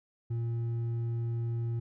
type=tone with hard clipping; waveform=sine; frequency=116.54 Hz; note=A#2; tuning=in tune; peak=-31 dBFS; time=0.3-1.8 s; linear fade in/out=10 ms; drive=4 dB; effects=none